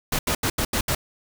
pink noise bursts at uneven times, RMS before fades -23 dBFS, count 6, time 0.12-0.19 / 0.27-0.35 / 0.43-0.5 / 0.58-0.65 / 0.73-0.81 / 0.88-0.95 s, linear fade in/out 5 ms, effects none

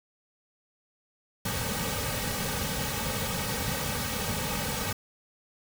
pink noise with comb filter, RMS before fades -31 dBFS, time 1.45-4.93 s, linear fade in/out 5 ms, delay 2.9 ms, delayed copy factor -0.95, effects none

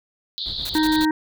pink band-pass noise, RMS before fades -29 dBFS, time 0.38-1.05 s, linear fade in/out 0 ms, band 3500 to 4400 Hz, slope 96 dB/octave
brown noise with tremolo, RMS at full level -35 dBFS, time 0.46-1.06 s, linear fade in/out 0 ms, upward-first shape sine, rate 7.8 Hz, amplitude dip 65%
white noise bursts, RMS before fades -33 dBFS, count 5, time 0.65-1.052 s, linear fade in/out 5 ms, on 46 ms, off 43 ms
harmonic tone, 311.1 Hz, D#4, in tune, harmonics 1 / 3 / 5 / 6, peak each -17 / -25 / -30 / -32 dBFS, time 0.75-1.11 s, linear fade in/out 2 ms
effects none

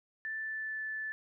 sine tone with pitch glide, 1763 to 1747.8 Hz, A6 to A6, +3 to -12 cents, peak -35 dBFS, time 0.25-1.12 s, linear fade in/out 0 ms, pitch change -15 cents, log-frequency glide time 0.37-0.83 s, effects none

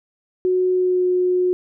sine tone with pitch glide, 367.4 to 363 Hz, F#4 to F#4, -12 to -33 cents, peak -15 dBFS, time 0.45-1.53 s, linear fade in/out 0 ms, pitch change -21 cents, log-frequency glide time 0.72-1.06 s, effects none

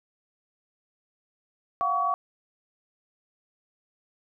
sine tone cluster, 701 / 747 / 1130 Hz, F5 / F#5 / C#6, +6 / +16 / +33 cents, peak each -30 / -31 / -24 dBFS, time 1.81-2.14 s, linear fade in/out 0 ms, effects none

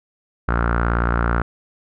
sawtooth tone with low-pass filter, 58.27 Hz, A#1, in tune, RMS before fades -19 dBFS, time 0.48-1.42 s, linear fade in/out 5 ms, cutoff 1400 Hz, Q 6.2, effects none

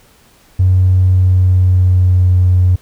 triangle tone with pitch glide, 92.5 to 90.81 Hz, F#2 to F#2, 0 to -32 cents, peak -3 dBFS, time 0.59-2.76 s, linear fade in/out 10 ms, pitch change -32 cents, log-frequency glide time 1.06-2.35 s, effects tanh soft clip ceiling -4 dBFS + pink hiss -48 dBFS RMS until 2.81 s

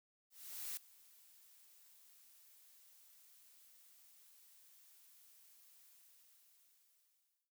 blue noise with ADSR envelope, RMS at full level -43 dBFS, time 0.3-7.52 s, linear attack 470 ms, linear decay 3 ms, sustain -22 dB, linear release 1700 ms, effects noise-tail reverb RT60 0.3 s tail -26 dB re dry

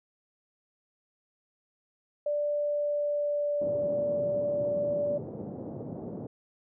sine tone with pitch glide, 587.3 to 582.6 Hz, D5 to D5, 0 to -14 cents, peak -26 dBFS, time 2.26-5.18 s, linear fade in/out 5 ms, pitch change -14 cents, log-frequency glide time 2.48-3.87 s
pink band-pass noise, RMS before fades -39 dBFS, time 3.61-6.27 s, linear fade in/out 5 ms, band 120 to 590 Hz, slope 24 dB/octave
effects none

